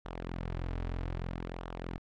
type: tone with flanger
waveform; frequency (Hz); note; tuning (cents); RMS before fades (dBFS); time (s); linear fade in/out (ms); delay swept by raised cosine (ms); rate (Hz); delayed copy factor
sawtooth; 43.24; F1; -16; -38; 0.05-1.98; 0; 0.42 to 5.82; 0.62; -0.55
effects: low-pass 3000 Hz 12 dB/octave